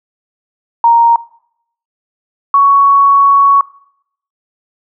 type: tone pair in turn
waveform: sine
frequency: 932.3 / 1116 Hz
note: A#5 / C#6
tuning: 0 / +11 cents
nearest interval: minor third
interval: 311 cents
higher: second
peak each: -4 dBFS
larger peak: neither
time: 0.84-1.16 / 2.54-3.61 s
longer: second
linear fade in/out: 2 ms
effects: noise-tail reverb RT60 0.7 s tail -21 dB re dry